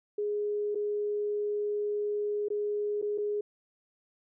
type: tone with dropouts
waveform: sine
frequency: 415.3 Hz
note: G#4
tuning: in tune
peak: -28 dBFS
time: 0.18-3.41 s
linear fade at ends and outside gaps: 5 ms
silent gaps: 0.748-0.754 / 2.485-2.502 / 3.016-3.024 / 3.178-3.182 s
effects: none